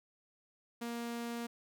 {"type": "tone", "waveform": "sawtooth", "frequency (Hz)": 235.2, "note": "A#3", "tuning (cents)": 16, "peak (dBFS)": -34, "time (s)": [0.81, 1.47], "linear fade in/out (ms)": 10, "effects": []}